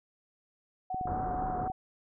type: tone with vibrato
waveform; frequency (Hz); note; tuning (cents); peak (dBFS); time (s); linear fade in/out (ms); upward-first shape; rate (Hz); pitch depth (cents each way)
sine; 740; F#5; 0; -32; 0.9-1.72; 5; sine; 4.1; 26
type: clicks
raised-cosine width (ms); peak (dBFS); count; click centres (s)
3; -27; 8; 0.945 / 1.012 / 1.056 / 1.088 / 1.12 / 1.202 / 1.5 / 1.7
type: low-pass noise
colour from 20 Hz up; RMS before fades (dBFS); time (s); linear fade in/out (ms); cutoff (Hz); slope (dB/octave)
pink; -37; 1.07-1.68; 2; 1400; 48
effects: none